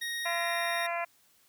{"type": "tone with pitch glide", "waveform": "25% pulse", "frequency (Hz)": [1872, 1860.1], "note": ["A#6", "A#6"], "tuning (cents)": [7, -4], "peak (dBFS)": -29, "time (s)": [0.01, 0.87], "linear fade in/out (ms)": 10, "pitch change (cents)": -11, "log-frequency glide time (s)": [0.24, 0.55]}
{"type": "harmonic tone", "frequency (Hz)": 341.7, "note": "F4", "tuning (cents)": -38, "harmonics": [2, 3, 4, 5, 6, 7, 8], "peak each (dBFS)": [-33, -37, -41, -41, -40, -39, -47], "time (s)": [0.25, 1.05], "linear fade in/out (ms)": 10}
{"effects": ["white hiss -65 dBFS RMS until 1.48 s"]}